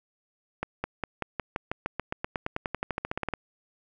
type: accelerating click train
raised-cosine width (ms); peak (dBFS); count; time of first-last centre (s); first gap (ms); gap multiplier
0.5; -14; 25; 0.63-3.337; 210; 0.94
effects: none

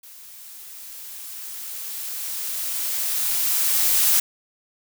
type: noise with level ramp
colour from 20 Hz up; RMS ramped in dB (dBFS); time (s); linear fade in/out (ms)
blue; -44 to -17; 0.03-4.2; 5
effects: none

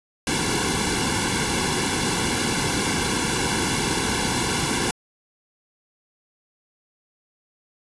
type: noise with comb filter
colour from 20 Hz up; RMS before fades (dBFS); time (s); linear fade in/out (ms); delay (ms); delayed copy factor
pink; -23; 0.27-4.91; 2; 1.6; -0.95
effects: resampled to 24000 Hz

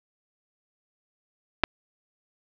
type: clicks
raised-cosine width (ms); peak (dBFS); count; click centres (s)
0.3; -4; 2; 1.636 / 1.639
effects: low-pass 4000 Hz 12 dB/octave + 7-bit

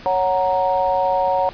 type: chord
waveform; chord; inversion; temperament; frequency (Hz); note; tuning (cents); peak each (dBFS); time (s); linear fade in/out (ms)
sine; F# major; second; equal; 554.4 / 740 / 932.3; C#5 / F#5 / A#5; 0 / 0 / 0; -20; 0.06-1.49; 0
effects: pink hiss -39 dBFS RMS until 1.53 s + resampled to 11025 Hz

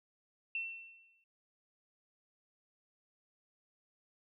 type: tone with exponential decay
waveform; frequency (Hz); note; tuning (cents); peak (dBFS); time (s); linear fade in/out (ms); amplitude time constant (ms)
sine; 2697; E7; +39; -33; 0.55-1.24; 2; 150
effects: none

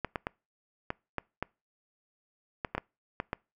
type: clicks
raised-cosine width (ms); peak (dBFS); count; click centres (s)
0.5; -16; 11; 0.047 / 0.158 / 0.269 / 0.904 / 1.183 / 1.426 / 2.648 / 2.75 / 2.78 / 3.201 / 3.331
effects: noise-tail reverb RT60 0.3 s tail -26 dB re dry

